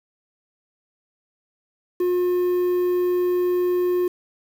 triangle tone with quantisation, 358 Hz, F4, 43 cents sharp, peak -16 dBFS, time 2-4.08 s, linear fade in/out 5 ms, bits 7, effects none

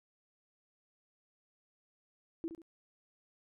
sine tone with echo, 329.2 Hz, E4, 2 cents flat, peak -34 dBFS, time 2.44-2.48 s, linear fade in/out 0 ms, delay 69 ms, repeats 2, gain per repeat -9 dB, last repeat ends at 2.618 s, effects none

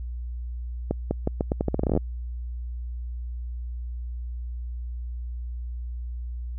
accelerating click train, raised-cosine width 2 ms, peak -10 dBFS, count 17, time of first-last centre 0.91-1.975 s, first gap 200 ms, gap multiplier 0.82, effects added 60 Hz sine -30 dBFS peak until 6.58 s

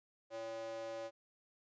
square tone with high-pass filter, 113.1 Hz, A2, 48 cents sharp, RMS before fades -44 dBFS, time 0.3-1.11 s, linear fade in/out 50 ms, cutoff 510 Hz, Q 6.1, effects resampled to 16000 Hz

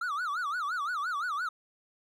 triangle tone with vibrato, 1297 Hz, E6, 28 cents flat, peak -28 dBFS, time 0.01-1.49 s, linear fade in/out 5 ms, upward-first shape sine, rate 5.8 Hz, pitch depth 240 cents each way, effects none

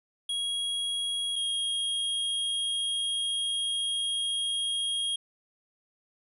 square tone pair in turn, 3300 / 3262 Hz, G#7 / G#7, -12 / -32 cents, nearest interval unison, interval 20 cents, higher first, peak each -29 / -28 dBFS, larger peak second, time 0.29-1.36 / 1.36-5.16 s, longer second, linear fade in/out 5 ms, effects resampled to 32000 Hz

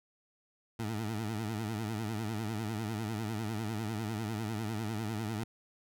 20% pulse tone with vibrato, 109.1 Hz, A2, 14 cents flat, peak -29 dBFS, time 0.79-5.44 s, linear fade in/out 5 ms, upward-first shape triangle, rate 10 Hz, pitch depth 130 cents each way, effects none

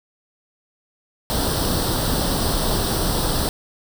pink noise with comb filter, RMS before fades -21 dBFS, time 1.3-3.49 s, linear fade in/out 0 ms, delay 0.22 ms, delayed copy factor +0.75, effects none

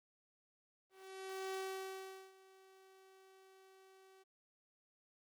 sawtooth tone with ADSR envelope, 381.8 Hz, G4, 46 cents flat, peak -36 dBFS, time 0.9-4.24 s, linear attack 640 ms, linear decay 780 ms, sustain -22 dB, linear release 22 ms, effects Opus 24 kbps

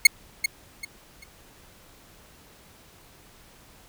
sawtooth tone with echo, 2172 Hz, C#7, 36 cents flat, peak -5 dBFS, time 0.05-0.07 s, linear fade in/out 5 ms, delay 390 ms, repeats 3, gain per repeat -11 dB, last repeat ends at 1.24 s, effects pink hiss -53 dBFS RMS until 3.88 s

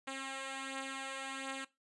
5% pulse beating tone pair, 267.7 / 269.1 Hz, C4 / C4, +40 / +49 cents, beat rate 1.4 Hz, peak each -35 / -30 dBFS, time 0.07-1.65 s, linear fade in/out 10 ms, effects noise-tail reverb RT60 0.2 s tail -18 dB re dry + resampled to 24000 Hz

